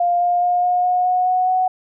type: tone with pitch steps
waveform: sine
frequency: 701 / 706.7 / 712.4 / 718.2 / 724 / 729.9 / 735.9 / 741.8 Hz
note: F5 / F5 / F5 / F5 / F#5 / F#5 / F#5 / F#5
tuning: +6 / +20 / +34 / +48 / -38 / -24 / -10 / +4 cents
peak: -14 dBFS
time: 0-1.68 s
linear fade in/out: 5 ms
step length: 210 ms
effects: none

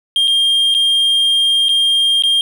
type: tone with dropouts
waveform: triangle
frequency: 3209 Hz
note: G7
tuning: 40 cents sharp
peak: -9 dBFS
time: 0.16-2.41 s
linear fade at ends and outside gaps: 1 ms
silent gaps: 0.275-0.279 / 0.742-0.748 / 1.685-1.691 / 2.223-2.236 s
effects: none

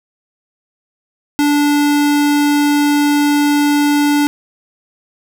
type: tone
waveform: square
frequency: 291.3 Hz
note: D4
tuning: 14 cents flat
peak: -11 dBFS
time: 1.39-4.27 s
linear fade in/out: 0 ms
effects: none

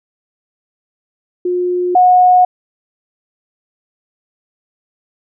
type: tone pair in turn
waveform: sine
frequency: 358.2 / 728.1 Hz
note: F4 / F#5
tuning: +44 / -28 cents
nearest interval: octave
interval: 1228 cents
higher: second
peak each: -13 / -5 dBFS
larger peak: second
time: 1.45-1.95 / 1.95-2.45 s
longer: neither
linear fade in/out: 5 ms
effects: none

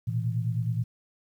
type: tone cluster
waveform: sine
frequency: 114.4 / 124 / 163.9 Hz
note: A#2 / B2 / E3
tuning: -32 / +7 / -10 cents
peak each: -27 / -32 / -33 dBFS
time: 0.07-0.84 s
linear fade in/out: 10 ms
effects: 10-bit

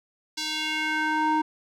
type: tone with band-pass filter sweep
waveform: square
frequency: 310 Hz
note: D#4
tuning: 6 cents flat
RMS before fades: -26 dBFS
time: 0.37-1.42 s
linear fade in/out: 10 ms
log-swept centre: 4800 to 760 Hz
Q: 1.9
effects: none

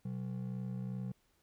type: ring-modulated tone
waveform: triangle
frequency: 157 Hz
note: D#3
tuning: 16 cents sharp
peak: -32 dBFS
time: 0.05-1.12 s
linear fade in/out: 5 ms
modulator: 31.3 Hz
effects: pink hiss -74 dBFS RMS until 1.42 s

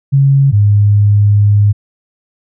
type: tone pair in turn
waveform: sine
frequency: 137.9 / 102.95 Hz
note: C#3 / G#2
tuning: -9 / -15 cents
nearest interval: perfect fourth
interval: 506 cents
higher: first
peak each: -5 dBFS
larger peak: neither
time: 0.12-0.52 / 0.52-1.73 s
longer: second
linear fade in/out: 20 ms
effects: none

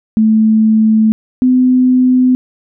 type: tone pair in turn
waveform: sine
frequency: 218.8 / 253.8 Hz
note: A3 / B3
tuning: -9 / +47 cents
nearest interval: minor third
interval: 256 cents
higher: second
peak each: -6 dBFS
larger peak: neither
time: 0.17-1.12 / 1.42-2.35 s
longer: first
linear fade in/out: 0 ms
effects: none

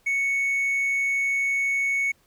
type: tone with hard clipping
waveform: sine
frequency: 2217 Hz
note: C#7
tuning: in tune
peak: -22 dBFS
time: 0.06-2.12 s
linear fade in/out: 10 ms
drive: 2 dB
effects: pink hiss -63 dBFS RMS until 2.26 s

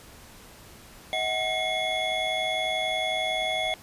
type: tone cluster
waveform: triangle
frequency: 635 / 746 / 2157 / 3402 Hz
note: D#5 / F#5 / C#7 / G#7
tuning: +35 / +14 / -48 / +41 cents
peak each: -29 dBFS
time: 1.13-3.74 s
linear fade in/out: 0 ms
effects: pink hiss -49 dBFS RMS until 3.82 s + resampled to 32000 Hz

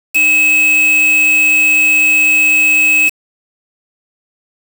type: tone with quantisation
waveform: triangle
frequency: 2576 Hz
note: E7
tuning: 41 cents flat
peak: -6 dBFS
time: 0.14-3.1 s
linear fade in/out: 20 ms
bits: 3
effects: none

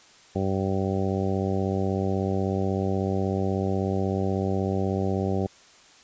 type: harmonic tone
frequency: 96.3 Hz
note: G2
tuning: 30 cents flat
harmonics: 1 / 2 / 3 / 4 / 5 / 6 / 7 / 8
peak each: -28 / -28 / -33 / -30 / -34 / -35 / -38 / -36 dBFS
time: 0.35-5.47 s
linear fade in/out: 10 ms
effects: white hiss -53 dBFS RMS until 6.03 s + resampled to 16000 Hz

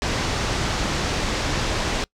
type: low-pass noise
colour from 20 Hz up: pink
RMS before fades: -24 dBFS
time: 0.02-2.04 s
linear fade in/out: 0 ms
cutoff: 6700 Hz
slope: 24 dB/octave
effects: noise-tail reverb RT60 0.1 s tail -26 dB re dry

